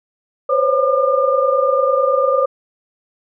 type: tone cluster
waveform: sine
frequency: 509 / 538 / 558 / 1204 Hz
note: C5 / C5 / C#5 / D6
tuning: -48 / +48 / +11 / +43 cents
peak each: -18 dBFS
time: 0.49-2.46 s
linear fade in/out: 10 ms
effects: none

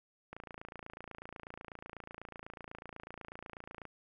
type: click train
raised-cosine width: 0.5 ms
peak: -30 dBFS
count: 100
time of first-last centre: 0.33-3.853 s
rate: 28.1 Hz
effects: none

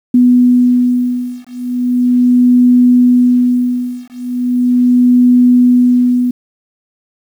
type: beating tone pair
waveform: sine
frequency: 246.9 / 247.28 Hz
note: B3 / B3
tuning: 0 / +2 cents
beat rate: 0.38 Hz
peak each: -10 dBFS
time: 0.14-6.31 s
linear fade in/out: 5 ms
effects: 7-bit

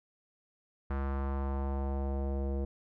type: tone with low-pass filter sweep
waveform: square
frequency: 68.4 Hz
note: C#2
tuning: 23 cents flat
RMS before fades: -33 dBFS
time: 0.9-2.65 s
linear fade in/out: 5 ms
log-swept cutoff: 1400 to 510 Hz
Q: 1.9
effects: none

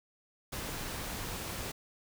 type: noise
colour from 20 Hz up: pink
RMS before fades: -39 dBFS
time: 0.52-1.72 s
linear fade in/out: 10 ms
effects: none

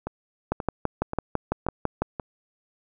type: two click trains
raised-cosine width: 1 ms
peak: -16 / -9 dBFS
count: 5 / 10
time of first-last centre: 0.07-2.198 / 0.52-2.02 s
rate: 1.88 / 6 Hz
effects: none

